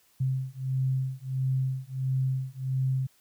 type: beating tone pair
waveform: sine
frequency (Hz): 130.81 / 132.31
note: C3 / C3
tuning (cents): 0 / +20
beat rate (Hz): 1.5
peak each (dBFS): -29 / -29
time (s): 0.2-3.07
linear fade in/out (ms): 10
effects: white hiss -64 dBFS RMS until 3.2 s